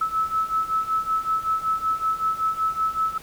sine beating tone pair, 1300 / 1305.3 Hz, E6 / E6, -24 / -17 cents, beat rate 5.3 Hz, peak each -26 / -23 dBFS, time 0.01-3.18 s, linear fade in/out 5 ms, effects pink hiss -45 dBFS RMS until 3.22 s

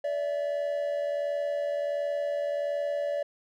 triangle tone pair together, 577.9 / 659.3 Hz, D5 / E5, -28 / 0 cents, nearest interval major second, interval 228 cents, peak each -26 / -33 dBFS, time 0.04-3.23 s, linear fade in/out 5 ms, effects none

